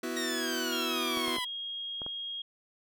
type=chord; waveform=sawtooth; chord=B suspended fourth; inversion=none; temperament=just; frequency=246.9 / 329.3 / 370.4 Hz; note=B3 / E4 / F#4; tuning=0 / -2 / +2 cents; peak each=-33 dBFS; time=0.03-1.37 s; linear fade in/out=5 ms
type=exponential sweep; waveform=15% pulse; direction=down; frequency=1897 to 981 Hz; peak=-27 dBFS; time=0.16-1.45 s; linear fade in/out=10 ms
type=tone; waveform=sine; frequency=3264 Hz; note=G#7; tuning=31 cents flat; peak=-35 dBFS; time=0.72-2.42 s; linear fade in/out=5 ms
type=clicks; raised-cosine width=1 ms; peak=-28 dBFS; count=5; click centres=1.173 / 1.281 / 1.384 / 2.018 / 2.064 s
effects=none